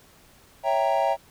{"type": "chord", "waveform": "triangle", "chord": "C# diminished seventh", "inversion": "none", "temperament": "equal", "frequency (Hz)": [554.4, 659.3, 784, 932.3], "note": ["C#5", "E5", "G5", "Bb5"], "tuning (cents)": [0, 0, 0, 0], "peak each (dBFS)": [-25, -23, -23, -25], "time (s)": [0.63, 1.17], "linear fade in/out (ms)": 50, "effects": ["pink hiss -55 dBFS RMS until 1.3 s"]}